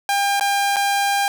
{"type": "tone with dropouts", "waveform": "sawtooth", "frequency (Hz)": 801, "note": "G5", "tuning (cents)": 37, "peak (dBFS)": -13, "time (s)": [0.09, 1.28], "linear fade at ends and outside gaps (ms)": 1, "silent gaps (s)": [[0.397, 0.409], [0.761, 0.766]], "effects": []}